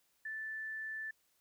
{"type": "tone", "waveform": "sine", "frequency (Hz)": 1758, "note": "A6", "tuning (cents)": -2, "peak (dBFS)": -39, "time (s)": [0.25, 1.11], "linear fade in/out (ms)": 5, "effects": ["white hiss -75 dBFS RMS until 1.4 s"]}